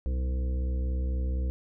harmonic tone with a mistuned harmonic, 64.1 Hz, C2, 35 cents flat, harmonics 1 / 2 / 3 / 4 / 5 / 7 / 8, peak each -26 / -44 / -42 / -50 / -45 / -48 / -47 dBFS, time 0.06-1.5 s, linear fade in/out 0 ms, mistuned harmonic 2, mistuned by -96 cents, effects none

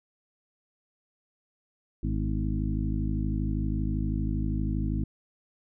harmonic tone with a mistuned harmonic, 52.6 Hz, G#1, 23 cents sharp, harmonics 1 / 2 / 3 / 4 / 5 / 6, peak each -29 / -32 / -34 / -35 / -36 / -37 dBFS, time 2.03-5.04 s, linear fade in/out 5 ms, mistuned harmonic 5, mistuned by -44 cents, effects none

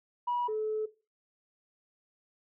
sine tone pair in turn, 970 / 432.1 Hz, B5 / A4, -31 / -31 cents, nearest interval octave + major second, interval 1400 cents, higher first, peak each -27 / -29 dBFS, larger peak first, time 0.27-0.48 / 0.48-0.86 s, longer second, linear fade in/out 10 ms, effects noise-tail reverb RT60 0.3 s tail -17 dB re dry + tanh soft clip ceiling -24 dBFS

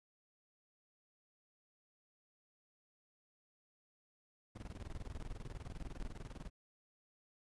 brown noise with tremolo, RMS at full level -44 dBFS, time 4.55-6.5 s, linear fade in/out 10 ms, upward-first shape square, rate 20 Hz, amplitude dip 80%, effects resampled to 24000 Hz

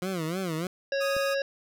20% pulse tone with vibrato, 173.8 Hz, F3, 8 cents flat, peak -24 dBFS, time 0.02-0.67 s, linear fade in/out 2 ms, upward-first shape sine, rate 3.3 Hz, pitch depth 180 cents each way
harmonic tone, 551 Hz, C#5, 11 cents flat, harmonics 1 / 3 / 5 / 7 / 9 / 10, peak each -26 / -33 / -40 / -43 / -44 / -43 dBFS, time 0.92-1.42 s, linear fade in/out 2 ms
sawtooth tone, 1244.5 Hz, D#6, in tune, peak -29 dBFS, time 1-1.35 s, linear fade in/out 20 ms
click, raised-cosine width 3 ms, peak -28 dBFS, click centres 1.166 s
effects none

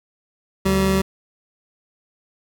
25% pulse tone pair together, 73.42 / 191.97 Hz, D2 / G3, 0 / -36 cents, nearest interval octave + perfect fourth, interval 1664 cents, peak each -20 / -13 dBFS, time 0.65-1.02 s, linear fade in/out 10 ms, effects none

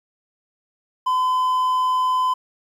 triangle tone, 1017 Hz, C6, 50 cents flat, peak -15 dBFS, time 1.06-2.34 s, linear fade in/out 10 ms, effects 9-bit

